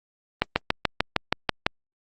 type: slowing click train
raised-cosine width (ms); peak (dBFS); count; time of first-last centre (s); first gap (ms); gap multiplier
0.3; -3; 9; 0.42-1.665; 140; 1.03
effects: Opus 24 kbps